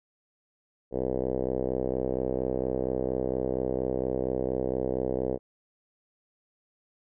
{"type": "tone with low-pass filter", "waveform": "5% pulse", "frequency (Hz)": 64.3, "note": "C2", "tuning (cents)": -30, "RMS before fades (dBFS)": -29, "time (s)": [0.91, 5.39], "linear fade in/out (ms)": 50, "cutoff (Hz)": 480, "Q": 2.9, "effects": []}